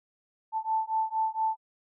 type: beating tone pair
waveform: sine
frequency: 880 / 884.3 Hz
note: A5 / A5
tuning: 0 / +8 cents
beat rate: 4.3 Hz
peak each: -29 dBFS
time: 0.52-1.57 s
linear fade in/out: 50 ms
effects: none